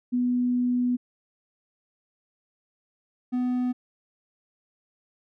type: tone pair in turn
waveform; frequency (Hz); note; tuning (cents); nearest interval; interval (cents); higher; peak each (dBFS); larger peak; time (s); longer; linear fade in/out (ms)
sine / triangle; 246.7 / 249.3; B3 / B3; -2 / +16; unison; 18; second; -21; neither; 0.12-0.97 / 3.32-3.73; first; 20
effects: none